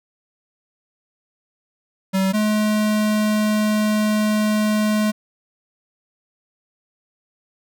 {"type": "tone pair in turn", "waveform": "square", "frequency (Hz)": [191.3, 212.9], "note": ["G3", "G#3"], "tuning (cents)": [-42, 43], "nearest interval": "major second", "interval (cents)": 185, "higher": "second", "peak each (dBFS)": -17, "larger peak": "neither", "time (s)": [[2.13, 2.33], [2.33, 5.12]], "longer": "second", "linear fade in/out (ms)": 20, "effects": []}